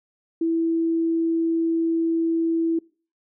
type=tone; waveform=sine; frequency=329.6 Hz; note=E4; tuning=in tune; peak=-19 dBFS; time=0.41-2.79 s; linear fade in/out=5 ms; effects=noise-tail reverb RT60 0.4 s tail -25 dB re dry